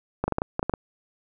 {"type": "clicks", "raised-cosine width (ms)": 1, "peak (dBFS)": -10, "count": 9, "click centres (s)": [0.24, 0.28, 0.323, 0.384, 0.419, 0.594, 0.629, 0.696, 0.738], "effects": []}